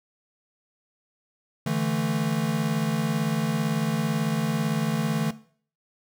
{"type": "chord", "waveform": "square", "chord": "D suspended second", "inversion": "none", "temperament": "equal", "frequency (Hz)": [146.83, 164.81, 220], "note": ["D3", "E3", "A3"], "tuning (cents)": [0, 0, 0], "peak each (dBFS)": -29, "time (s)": [1.66, 5.31], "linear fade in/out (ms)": 5, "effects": ["noise-tail reverb RT60 0.5 s tail -17 dB re dry"]}